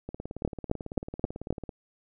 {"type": "two click trains", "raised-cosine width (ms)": 2, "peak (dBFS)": [-11, -23], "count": [5, 30], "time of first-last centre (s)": [[0.45, 1.505], [0.09, 1.692]], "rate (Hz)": [3.79, 18.1], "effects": []}